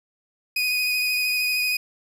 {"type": "tone with vibrato", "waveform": "30% pulse", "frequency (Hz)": 2489, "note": "D#7", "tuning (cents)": 0, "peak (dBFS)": -18, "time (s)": [0.56, 1.77], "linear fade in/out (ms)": 5, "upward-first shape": "triangle", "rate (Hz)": 13, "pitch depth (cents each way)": 19, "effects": []}